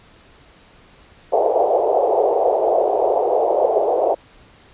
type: band-pass noise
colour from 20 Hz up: white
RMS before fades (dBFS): -17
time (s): 1.32-4.15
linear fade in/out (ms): 10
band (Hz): 400 to 760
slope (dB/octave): 48
effects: pink hiss -49 dBFS RMS until 4.73 s + resampled to 8000 Hz